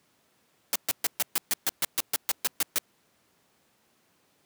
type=noise bursts; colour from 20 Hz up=white; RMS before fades=-25 dBFS; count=14; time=0.73-2.784 s; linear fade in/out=0 ms; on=26 ms; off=130 ms; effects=pink hiss -67 dBFS RMS until 4.45 s + high-pass 150 Hz 12 dB/octave